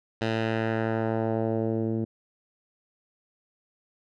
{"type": "tone with low-pass filter sweep", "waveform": "10% pulse", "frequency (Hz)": 112.1, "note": "A2", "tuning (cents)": 33, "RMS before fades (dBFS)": -27, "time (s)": [0.21, 2.05], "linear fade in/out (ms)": 10, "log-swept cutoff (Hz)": [3800, 290], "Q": 1.2, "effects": []}